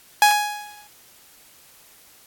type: tone with exponential decay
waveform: sawtooth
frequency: 833 Hz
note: G#5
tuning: 5 cents sharp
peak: -6 dBFS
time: 0.22-0.87 s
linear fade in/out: 1 ms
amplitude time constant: 140 ms
effects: white hiss -51 dBFS RMS until 2.26 s + AAC 64 kbps